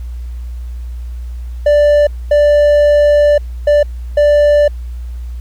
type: tone bursts at uneven times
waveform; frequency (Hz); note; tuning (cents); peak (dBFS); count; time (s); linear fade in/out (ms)
triangle; 587.3; D5; 0; -4; 4; 1.66-2.07 / 2.31-3.38 / 3.67-3.83 / 4.17-4.68; 5
effects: added 60 Hz sine -21 dBFS peak until 5.4 s + pink hiss -49 dBFS RMS until 5.4 s